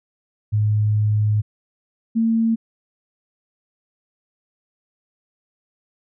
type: tone pair in turn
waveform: sine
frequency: 106 / 226.3 Hz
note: G#2 / A3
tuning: +36 / +49 cents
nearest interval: octave + minor second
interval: 1313 cents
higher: second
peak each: -15 dBFS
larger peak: neither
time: 0.52-1.42 / 2.15-2.56 s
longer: first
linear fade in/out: 20 ms
effects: none